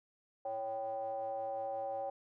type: ring-modulated tone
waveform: triangle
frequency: 111.8 Hz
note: A2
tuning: 28 cents sharp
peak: -31 dBFS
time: 0.45-2.1 s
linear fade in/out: 5 ms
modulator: 668 Hz
effects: none